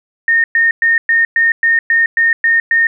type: tone bursts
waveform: sine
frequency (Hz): 1835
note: A#6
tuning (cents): -28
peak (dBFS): -8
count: 10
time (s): 0.28-2.87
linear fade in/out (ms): 2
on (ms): 160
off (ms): 110
effects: none